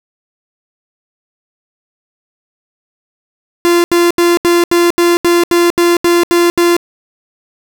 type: tone bursts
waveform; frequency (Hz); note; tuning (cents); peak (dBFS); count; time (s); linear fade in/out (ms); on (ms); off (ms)
45% pulse; 345.6; F4; -18; -7; 12; 3.65-6.766; 0; 190; 76
effects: none